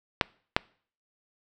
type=clicks; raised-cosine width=0.3 ms; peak=-4 dBFS; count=2; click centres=0.212 / 0.565 s; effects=noise-tail reverb RT60 0.5 s tail -25 dB re dry